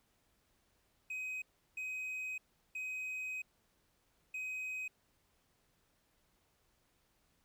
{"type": "tone bursts at uneven times", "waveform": "triangle", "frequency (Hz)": 2520, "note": "D#7", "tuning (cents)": 21, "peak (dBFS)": -37, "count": 4, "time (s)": [[1.1, 1.42], [1.77, 2.38], [2.75, 3.42], [4.34, 4.88]], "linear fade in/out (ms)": 5, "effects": ["pink hiss -75 dBFS RMS until 7.44 s"]}